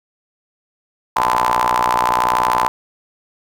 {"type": "ring-modulated tone", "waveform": "sawtooth", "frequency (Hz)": 60.8, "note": "B1", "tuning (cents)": -26, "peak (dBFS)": -7, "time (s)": [1.16, 2.68], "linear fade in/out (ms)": 0, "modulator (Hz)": 949, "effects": ["8-bit"]}